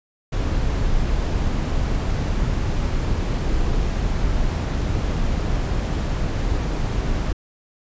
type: noise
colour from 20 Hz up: brown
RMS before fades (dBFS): -21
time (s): 0.32-7.33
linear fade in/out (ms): 10
effects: resampled to 16000 Hz